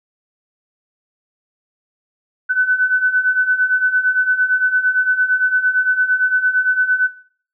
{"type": "beating tone pair", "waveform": "sine", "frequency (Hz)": [1500, 1508.8], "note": ["F#6", "F#6"], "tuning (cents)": [23, 33], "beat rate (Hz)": 8.8, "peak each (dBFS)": [-17, -15], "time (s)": [2.49, 7.08], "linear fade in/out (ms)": 20, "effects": ["noise-tail reverb RT60 0.5 s tail -17 dB re dry"]}